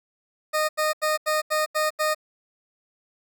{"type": "tone bursts", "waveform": "20% pulse", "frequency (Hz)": 616, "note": "D#5", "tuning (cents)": -17, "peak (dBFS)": -16, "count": 7, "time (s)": [0.53, 2.148], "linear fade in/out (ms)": 20, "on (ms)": 160, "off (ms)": 83, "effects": []}